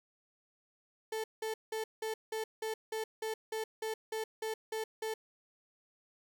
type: tone bursts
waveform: 35% pulse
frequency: 440 Hz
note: A4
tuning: in tune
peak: -33 dBFS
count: 14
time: 1.12-5.14 s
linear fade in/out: 5 ms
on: 120 ms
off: 180 ms
effects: none